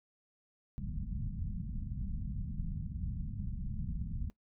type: low-pass noise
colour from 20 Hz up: pink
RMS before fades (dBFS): -38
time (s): 0.78-4.3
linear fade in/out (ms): 0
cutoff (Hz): 210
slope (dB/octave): 48
effects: noise-tail reverb RT60 0.1 s tail -19 dB re dry